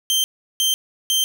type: tone bursts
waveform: sawtooth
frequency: 3136 Hz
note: G7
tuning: in tune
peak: -13 dBFS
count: 3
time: 0.1-1.24 s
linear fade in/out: 0 ms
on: 140 ms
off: 360 ms
effects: none